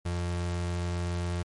35% pulse tone, 87.31 Hz, F2, in tune, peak -27 dBFS, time 0.05-1.43 s, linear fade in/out 10 ms, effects MP3 48 kbps

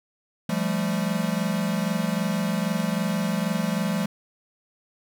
square tone cluster, 172 / 195.8 / 218.3 Hz, F3 / G3 / A3, -26 / -2 / -13 cents, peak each -28 / -28 / -29 dBFS, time 0.49-4.06 s, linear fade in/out 5 ms, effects none

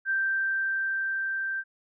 sine tone with level ramp, 1568 Hz, G6, in tune, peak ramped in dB -23 to -28 dBFS, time 0.05-1.64 s, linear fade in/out 50 ms, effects none

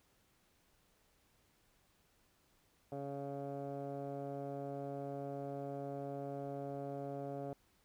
15% pulse tone with low-pass filter, 140 Hz, C#3, 18 cents sharp, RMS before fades -43 dBFS, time 2.92-7.53 s, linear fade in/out 2 ms, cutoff 710 Hz, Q 3.1, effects pink hiss -73 dBFS RMS until 7.84 s

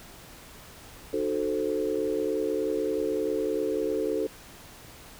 sine chord, D# diminished seventh, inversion none, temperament equal with one note detuned, 303.7 / 370 / 440 / 523.3 Hz, D#4 / F#4 / A4 / C5, -42 / 0 / 0 / 0 cents, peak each -32 / -32 / -28 / -33 dBFS, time 1.13-4.27 s, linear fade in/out 5 ms, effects pink hiss -48 dBFS RMS until 5.19 s

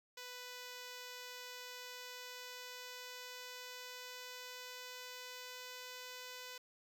5% pulse tone with pitch glide, 496.6 to 500.6 Hz, B4 to B4, +9 to +23 cents, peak -36 dBFS, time 0.17-6.58 s, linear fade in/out 5 ms, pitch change +14 cents, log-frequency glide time 1.34-5.96 s, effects none

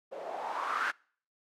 blue noise with low-pass filter sweep, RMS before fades -35 dBFS, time 0.11-0.92 s, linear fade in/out 20 ms, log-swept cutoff 510 to 1600 Hz, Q 5, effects noise-tail reverb RT60 0.5 s tail -26 dB re dry + high-pass 300 Hz 12 dB/octave

